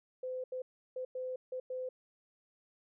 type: tone bursts at uneven times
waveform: sine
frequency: 511 Hz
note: C5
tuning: 41 cents flat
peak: -36 dBFS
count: 6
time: 0.23-0.44 / 0.52-0.62 / 0.96-1.05 / 1.15-1.36 / 1.52-1.6 / 1.7-1.89 s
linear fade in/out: 5 ms
effects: none